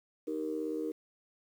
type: chord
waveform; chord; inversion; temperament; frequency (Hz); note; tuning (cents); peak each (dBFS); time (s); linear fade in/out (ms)
sine; Eb major; none; just; 311.1 / 388.9 / 466.7; Eb4 / G4 / Bb4; 0 / -14 / +2; -35 / -40 / -36; 0.27-0.92; 10
effects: tanh soft clip ceiling -24 dBFS + 10-bit